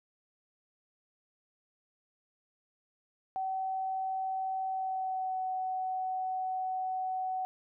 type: tone with pitch glide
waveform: sine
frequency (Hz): 761 to 749.2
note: F#5 to F#5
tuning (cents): +48 to +21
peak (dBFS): -31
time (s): 3.36-7.45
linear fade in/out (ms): 0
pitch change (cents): -27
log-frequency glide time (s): 4.68-5.44
effects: none

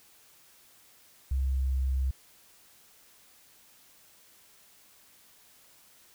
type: tone with pitch glide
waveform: sine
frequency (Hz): 66.3 to 65.77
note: C2 to C2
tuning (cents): +23 to +10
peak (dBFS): -25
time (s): 1.31-2.11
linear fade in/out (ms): 5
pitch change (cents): -13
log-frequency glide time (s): 1.46-1.73
effects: white hiss -59 dBFS RMS until 6.14 s

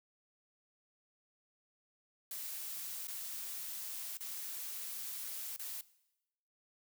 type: noise with dropouts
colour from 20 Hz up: blue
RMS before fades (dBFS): -43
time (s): 2.31-5.81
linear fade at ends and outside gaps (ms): 2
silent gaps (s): 3.072-3.081 / 4.172-4.206 / 5.563-5.594
effects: noise-tail reverb RT60 0.9 s tail -19 dB re dry

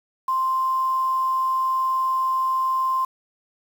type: tone with quantisation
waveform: sine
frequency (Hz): 1046.5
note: C6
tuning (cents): 0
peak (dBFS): -19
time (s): 0.28-3.05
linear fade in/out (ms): 5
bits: 7
effects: none

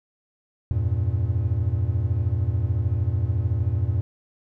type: chord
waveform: triangle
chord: E diminished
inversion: none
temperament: equal with one note detuned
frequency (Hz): 84.53 / 98 / 116.54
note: E2 / G2 / Bb2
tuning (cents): +44 / 0 / 0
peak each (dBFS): -23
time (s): 0.71-4.01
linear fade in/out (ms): 0
effects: none

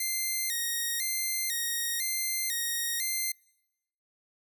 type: tone with vibrato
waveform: 5% pulse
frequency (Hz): 1975.5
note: B6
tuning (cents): 0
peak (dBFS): -19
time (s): 0-3.32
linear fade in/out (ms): 5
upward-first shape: square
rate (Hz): 1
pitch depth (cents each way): 93
effects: noise-tail reverb RT60 0.9 s tail -26 dB re dry

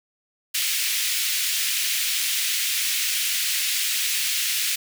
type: high-pass noise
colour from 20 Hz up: pink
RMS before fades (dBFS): -24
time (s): 0.54-4.76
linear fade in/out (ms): 10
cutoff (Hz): 2200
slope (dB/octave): 24
effects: none

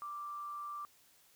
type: tone with amplitude modulation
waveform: sine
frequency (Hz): 1174.7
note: D6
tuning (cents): 0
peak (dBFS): -39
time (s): 0.02-0.85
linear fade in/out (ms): 0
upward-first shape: sine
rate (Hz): 189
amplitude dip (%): 25
effects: white hiss -66 dBFS RMS until 1.35 s

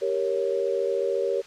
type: chord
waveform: sine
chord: G diminished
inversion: none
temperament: equal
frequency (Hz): 392 / 466.2 / 554.4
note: G4 / Bb4 / Db5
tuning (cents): 0 / 0 / 0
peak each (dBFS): -27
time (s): 0.01-1.42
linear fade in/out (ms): 20
effects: white hiss -47 dBFS RMS until 1.46 s + low-pass 5000 Hz 12 dB/octave

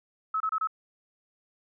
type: tone bursts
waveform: sine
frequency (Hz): 1292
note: E6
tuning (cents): -35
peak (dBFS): -25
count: 4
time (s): 0.34-0.673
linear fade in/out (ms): 5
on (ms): 63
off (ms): 27
effects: none

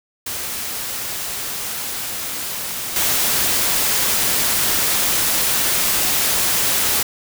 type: noise with level steps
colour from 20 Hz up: white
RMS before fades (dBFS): -26 / -18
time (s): 0.26-7.03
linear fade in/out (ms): 5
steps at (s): 2.96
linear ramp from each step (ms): 2
effects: none

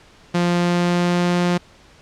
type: tone with pitch glide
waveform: sawtooth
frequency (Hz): 174.61 to 176.33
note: F3 to F3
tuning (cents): 0 to +17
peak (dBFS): -12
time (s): 0.34-1.58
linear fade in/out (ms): 10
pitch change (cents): +17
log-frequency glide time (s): 0.54-1.35
effects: pink hiss -49 dBFS RMS until 2.01 s + low-pass 6000 Hz 12 dB/octave

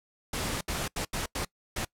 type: noise bursts at uneven times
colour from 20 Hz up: pink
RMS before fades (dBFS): -32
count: 6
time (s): 0.33-0.61 / 0.68-0.88 / 0.96-1.05 / 1.13-1.26 / 1.35-1.45 / 1.76-1.85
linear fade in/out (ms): 5
effects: noise-tail reverb RT60 0.1 s tail -23 dB re dry + low-pass 12000 Hz 12 dB/octave

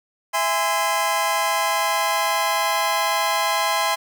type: chord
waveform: sawtooth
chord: E augmented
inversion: none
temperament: just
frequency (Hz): 659.3 / 824.1 / 1030.1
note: E5 / G#5 / B#5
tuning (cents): 0 / -14 / -27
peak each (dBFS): -22 / -20 / -18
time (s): 0.33-3.96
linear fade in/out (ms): 20
effects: none

